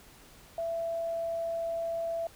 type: tone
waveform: sine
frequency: 667 Hz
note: E5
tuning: 20 cents sharp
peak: -30 dBFS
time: 0.58-2.27 s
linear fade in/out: 2 ms
effects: pink hiss -55 dBFS RMS until 2.35 s